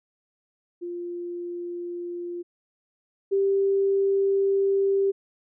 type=tone pair in turn; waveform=sine; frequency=349.2 / 392.8 Hz; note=F4 / G4; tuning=0 / +4 cents; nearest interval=major second; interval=204 cents; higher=second; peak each=-30 / -19 dBFS; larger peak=second; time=0.81-2.43 / 3.31-5.12 s; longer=second; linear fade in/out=20 ms; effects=none